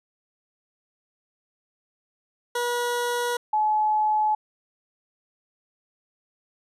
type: tone pair in turn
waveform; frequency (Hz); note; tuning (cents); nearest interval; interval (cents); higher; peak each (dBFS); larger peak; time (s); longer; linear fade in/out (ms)
20% pulse / sine; 482.9 / 855; B4 / A5; -39 / -50; minor seventh; 989; second; -19; neither; 2.55-3.37 / 3.53-4.35; neither; 5
effects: resampled to 32000 Hz